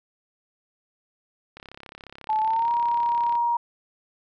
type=click train; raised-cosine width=0.3 ms; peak=-25 dBFS; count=62; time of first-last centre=1.57-3.354 s; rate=34.2 Hz
type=tone with pitch glide; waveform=sine; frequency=867 to 945.5 Hz; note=A5 to A#5; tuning=-26 to +24 cents; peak=-20 dBFS; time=2.29-3.57 s; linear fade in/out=5 ms; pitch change=+150 cents; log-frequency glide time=2.41-2.71 s
effects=none